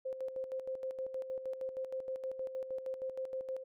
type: tone with tremolo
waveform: sine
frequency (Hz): 523.3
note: C5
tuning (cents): 0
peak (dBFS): -35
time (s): 0.05-3.64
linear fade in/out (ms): 10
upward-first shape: square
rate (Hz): 6.4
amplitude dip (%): 60
effects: none